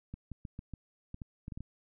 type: clicks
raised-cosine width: 5 ms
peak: -29 dBFS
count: 11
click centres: 0.14 / 0.317 / 0.452 / 0.591 / 0.737 / 1.144 / 1.218 / 1.481 / 1.522 / 1.575 / 1.606 s
effects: none